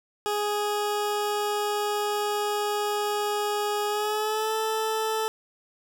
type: tone with pitch glide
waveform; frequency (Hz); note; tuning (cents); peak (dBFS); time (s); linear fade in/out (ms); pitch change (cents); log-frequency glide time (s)
20% pulse; 415.3 to 439.2; G#4 to A4; 0 to -3; -20; 0.26-5.28; 0; +97; 3.88-4.54
effects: none